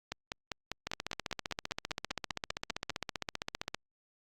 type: two click trains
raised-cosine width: 0.2 ms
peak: -18 / -17 dBFS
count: 15 / 45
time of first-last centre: 0.12-2.903 / 0.87-3.746 s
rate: 5.03 / 15.3 Hz
effects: Opus 48 kbps

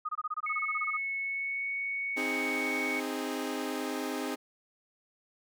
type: tone bursts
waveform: sine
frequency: 1241 Hz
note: D#6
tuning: 5 cents flat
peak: -30 dBFS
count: 15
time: 0.05-0.972 s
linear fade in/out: 10 ms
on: 40 ms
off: 23 ms
type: tone with pitch glide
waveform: sine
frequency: 2200 to 2224 Hz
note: C#7 to C#7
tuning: -14 to +5 cents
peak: -31 dBFS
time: 0.46-3 s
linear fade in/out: 5 ms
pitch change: +19 cents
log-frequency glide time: 1.18-1.68 s
type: chord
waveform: sawtooth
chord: Ab major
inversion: first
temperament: equal with one note detuned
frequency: 261.6 / 311.1 / 411.2 Hz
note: C4 / Eb4 / Ab4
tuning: 0 / 0 / -17 cents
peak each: -32 / -33 / -34 dBFS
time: 2.16-4.36 s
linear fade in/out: 20 ms
effects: none

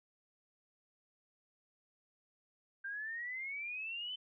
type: exponential sweep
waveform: sine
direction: up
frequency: 1576 to 3070 Hz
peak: -39 dBFS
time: 2.84-4.16 s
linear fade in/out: 10 ms
effects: none

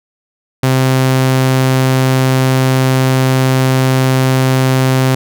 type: tone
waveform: sawtooth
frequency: 130.81 Hz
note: C3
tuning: in tune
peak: -5 dBFS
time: 0.63-5.15 s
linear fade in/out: 5 ms
effects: none

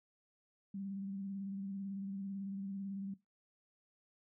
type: tone with vibrato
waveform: sine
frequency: 196 Hz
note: G3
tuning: in tune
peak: -40 dBFS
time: 0.74-3.14 s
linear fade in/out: 5 ms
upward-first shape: square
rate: 18 Hz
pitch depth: 32 cents each way
effects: noise-tail reverb RT60 0.2 s tail -18 dB re dry

